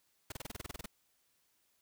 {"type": "noise bursts", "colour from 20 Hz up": "pink", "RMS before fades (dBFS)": -42, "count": 12, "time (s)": [0.3, 0.86], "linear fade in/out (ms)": 5, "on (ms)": 21, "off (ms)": 28, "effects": ["white hiss -75 dBFS RMS until 1.81 s"]}